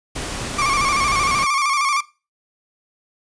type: noise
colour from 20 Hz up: pink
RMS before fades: -27 dBFS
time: 0.15-1.45 s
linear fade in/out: 10 ms
type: tone with vibrato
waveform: 30% pulse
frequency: 1136 Hz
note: C#6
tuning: 42 cents sharp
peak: -14 dBFS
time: 0.58-2.01 s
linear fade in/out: 10 ms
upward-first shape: square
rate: 13 Hz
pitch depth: 67 cents each way
effects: noise-tail reverb RT60 0.3 s tail -19 dB re dry + resampled to 22050 Hz